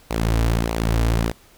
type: tone with flanger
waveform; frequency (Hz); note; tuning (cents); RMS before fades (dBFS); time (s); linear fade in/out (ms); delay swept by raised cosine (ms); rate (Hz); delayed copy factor
sawtooth; 56.4; A1; +44; -20; 0.1-1.32; 10; 0.57 to 5.57; 1.6; -0.6
effects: pink hiss -52 dBFS RMS until 1.57 s